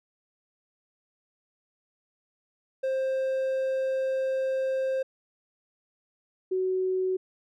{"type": "tone pair in turn", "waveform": ["triangle", "sine"], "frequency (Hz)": [528, 373.4], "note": ["C5", "F#4"], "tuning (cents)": [16, 16], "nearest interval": "tritone", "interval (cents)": 600, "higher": "first", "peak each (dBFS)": [-23, -24], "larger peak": "first", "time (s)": [[2.83, 5.03], [6.51, 7.17]], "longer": "first", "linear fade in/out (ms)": 10, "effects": []}